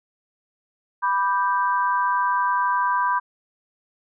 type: chord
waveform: sine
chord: G major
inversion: first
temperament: equal with one note detuned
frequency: 987.8 / 1178.7 / 1568 Hz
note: B5 / D6 / G6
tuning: 0 / +6 / 0 cents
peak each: -20 / -26 / -26 dBFS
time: 1.02-3.2 s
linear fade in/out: 20 ms
effects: none